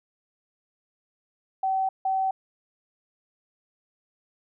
sine tone pair in turn, 765 / 765 Hz, G5 / G5, -42 / -42 cents, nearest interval unison, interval 0 cents, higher neither, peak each -22 dBFS, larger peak neither, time 1.63-1.89 / 2.05-2.31 s, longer neither, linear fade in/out 5 ms, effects none

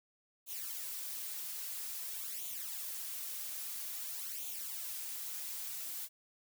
blue noise with flanger, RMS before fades -42 dBFS, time 0.46-6.09 s, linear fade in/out 50 ms, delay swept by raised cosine 0.29 to 4.89 ms, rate 0.5 Hz, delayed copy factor +0.65, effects none

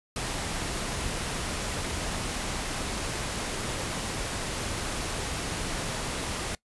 pink noise, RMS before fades -32 dBFS, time 0.16-6.55 s, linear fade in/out 2 ms, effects noise-tail reverb RT60 0.1 s tail -21 dB re dry + resampled to 24000 Hz

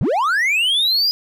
triangle linear sweep, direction up, 84.5 to 4978 Hz, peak -13 dBFS, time 0.01-1.11 s, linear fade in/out 0 ms, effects none

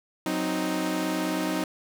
sawtooth chord, C diminished, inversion second, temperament equal, 185 / 261.6 / 311.1 Hz, Gb3 / C4 / Eb4, 0 / 0 / 0 cents, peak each -28 / -28 / -24 dBFS, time 0.26-1.64 s, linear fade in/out 2 ms, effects none

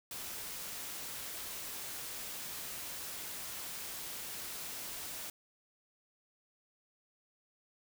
white noise, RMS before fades -43 dBFS, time 0.11-5.3 s, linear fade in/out 2 ms, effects none

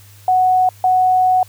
sine tone pair in turn, 740 / 740 Hz, F#5 / F#5, 0 / 0 cents, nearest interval unison, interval 0 cents, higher neither, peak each -10 dBFS, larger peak neither, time 0.28-0.69 / 0.84-1.43 s, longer second, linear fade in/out 2 ms, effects added 101 Hz sine -42 dBFS peak until 1.48 s + white hiss -47 dBFS RMS until 1.48 s

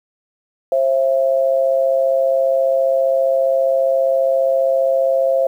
sine tone pair together, 534 / 668.9 Hz, C5 / E5, +35 / +25 cents, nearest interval major third, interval 390 cents, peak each -14 / -18 dBFS, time 0.72-5.47 s, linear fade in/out 2 ms, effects 8-bit

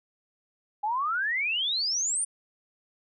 sine exponential sweep, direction up, 810 to 9500 Hz, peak -25 dBFS, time 0.83-2.25 s, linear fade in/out 10 ms, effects none

